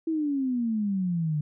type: exponential sweep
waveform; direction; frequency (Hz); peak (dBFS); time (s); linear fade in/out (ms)
sine; down; 329.6 to 146.83; -24; 0.07-1.41; 5
effects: none